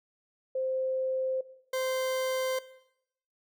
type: tone pair in turn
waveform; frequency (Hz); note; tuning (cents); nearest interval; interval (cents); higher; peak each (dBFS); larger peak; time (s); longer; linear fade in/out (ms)
sine / 40% pulse; 522 / 519.7; C5 / C5; -4 / -12; unison; 8; first; -28; neither; 0.55-1.41 / 1.73-2.59; neither; 5
effects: noise-tail reverb RT60 0.8 s tail -17 dB re dry